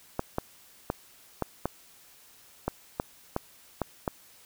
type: clicks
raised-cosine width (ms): 1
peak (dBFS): -13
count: 10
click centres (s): 0.194 / 0.384 / 0.901 / 1.423 / 1.656 / 2.68 / 2.999 / 3.364 / 3.817 / 4.078
effects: white hiss -56 dBFS RMS until 4.45 s